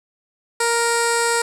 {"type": "tone with low-pass filter", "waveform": "15% pulse", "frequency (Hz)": 467.5, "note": "A#4", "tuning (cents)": 5, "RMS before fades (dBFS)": -19, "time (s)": [0.6, 1.42], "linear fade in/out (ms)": 5, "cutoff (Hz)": 9200, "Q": 4.3, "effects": ["7-bit"]}